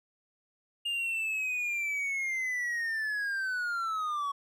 triangle linear sweep, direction down, 2830 to 1110 Hz, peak -28 dBFS, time 0.85-4.32 s, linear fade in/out 10 ms, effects none

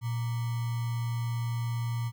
sine tone with sample-and-hold, 117.5 Hz, A#2, 14 cents sharp, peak -28 dBFS, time 0.01-2.12 s, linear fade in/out 50 ms, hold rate 1050 Hz, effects none

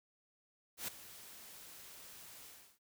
white noise with ADSR envelope, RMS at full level -39 dBFS, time 0.77-2.79 s, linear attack 110 ms, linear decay 6 ms, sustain -15 dB, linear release 340 ms, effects none

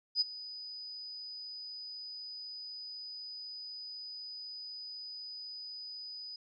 sine tone with ADSR envelope, 4978 Hz, D#8, in tune, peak -24 dBFS, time 0.15-6.36 s, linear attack 58 ms, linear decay 22 ms, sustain -18 dB, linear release 4 ms, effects none

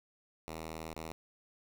5% pulse tone with dropouts, 80.3 Hz, E2, 45 cents flat, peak -30 dBFS, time 0.48-1.12 s, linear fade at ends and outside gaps 0 ms, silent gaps 0.94-0.965 s, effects none

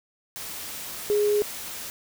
sine tone in noise, 415.3 Hz, G#4, in tune, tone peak -19 dBFS, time 1.1-1.42 s, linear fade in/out 0 ms, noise white, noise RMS -36 dBFS, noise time 0.36-1.9 s, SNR +14 dB, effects none

